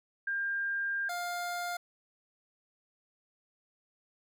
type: tone pair in turn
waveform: sine / 25% pulse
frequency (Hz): 1600 / 703.5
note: G6 / F5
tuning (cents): +35 / +12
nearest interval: octave + major second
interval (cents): 1423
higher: first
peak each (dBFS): -30 / -30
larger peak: neither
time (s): 0.27-1.09 / 1.09-1.77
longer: first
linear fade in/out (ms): 5
effects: none